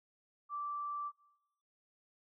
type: tone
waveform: sine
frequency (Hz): 1168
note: D6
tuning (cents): -10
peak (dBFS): -37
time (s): 0.49-1.12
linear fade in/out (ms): 50
effects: noise-tail reverb RT60 1.0 s tail -22 dB re dry